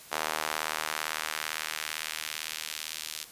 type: tone with high-pass filter sweep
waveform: sawtooth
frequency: 77.78 Hz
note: D#2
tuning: in tune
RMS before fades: -35 dBFS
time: 0.11-3.25 s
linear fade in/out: 20 ms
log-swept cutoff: 800 to 3800 Hz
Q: 0.93
effects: white hiss -50 dBFS RMS until 3.31 s + resampled to 32000 Hz